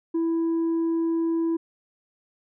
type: tone with tanh clipping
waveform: sine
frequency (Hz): 330.4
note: E4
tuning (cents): +4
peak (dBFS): -22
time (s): 0.14-1.57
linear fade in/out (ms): 10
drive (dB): 2
effects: none